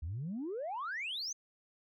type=exponential sweep; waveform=sine; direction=up; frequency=71.8 to 6480 Hz; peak=-35 dBFS; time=0.02-1.33 s; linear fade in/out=10 ms; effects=tanh soft clip ceiling -33 dBFS